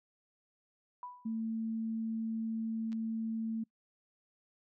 sine tone with exponential decay, 987.8 Hz, B5, in tune, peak -39 dBFS, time 1.03-1.41 s, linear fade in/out 1 ms, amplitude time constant 82 ms
sine tone, 223.9 Hz, A3, 30 cents sharp, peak -33 dBFS, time 1.25-3.64 s, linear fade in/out 10 ms
clicks, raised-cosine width 0.2 ms, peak -40 / -37 dBFS, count 2, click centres 2.92 / 2.929 s
effects noise-tail reverb RT60 0.1 s tail -25 dB re dry

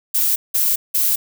violet noise bursts, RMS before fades -17 dBFS, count 3, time 0.14-1.16 s, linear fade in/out 10 ms, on 220 ms, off 180 ms, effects none

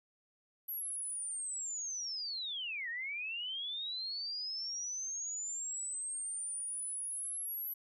sine linear two-way sweep, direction down then up, 11810 to 1812 to 11810 Hz, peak -37 dBFS, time 0.68-7.74 s, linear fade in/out 10 ms, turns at 2.89 s, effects none

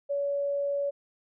sine tone, 566 Hz, C#5, 36 cents sharp, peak -26 dBFS, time 0.09-0.91 s, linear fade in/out 20 ms, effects none

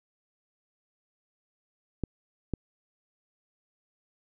clicks, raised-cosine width 3 ms, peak -16 dBFS, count 2, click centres 2.037 / 2.537 s, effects none

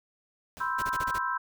pink noise with exponential decay, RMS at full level -45 dBFS, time 0.57-0.91 s, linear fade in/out 0 ms, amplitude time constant 72 ms
sine chord, C major seventh, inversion third, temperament equal, 987.8 / 1046.5 / 1318.5 / 1568 Hz, B5 / C6 / E6 / G6, 0 / 0 / 0 / 0 cents, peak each -33 dBFS, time 0.6-1.38 s, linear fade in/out 10 ms
pink noise bursts, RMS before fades -38 dBFS, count 6, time 0.78-1.186 s, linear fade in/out 10 ms, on 46 ms, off 26 ms
effects none

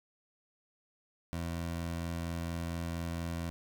20% pulse tone, 84.3 Hz, E2, 39 cents sharp, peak -30 dBFS, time 1.33-3.5 s, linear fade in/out 0 ms, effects none

